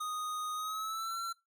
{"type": "tone with pitch glide", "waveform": "square", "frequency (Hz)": [1242, 1354.4], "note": ["D#6", "E6"], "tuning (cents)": [-3, 46], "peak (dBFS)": -36, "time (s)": [0, 1.33], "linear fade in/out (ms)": 10, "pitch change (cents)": 149, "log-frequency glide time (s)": [0.55, 1.16], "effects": ["noise-tail reverb RT60 0.2 s tail -21 dB re dry"]}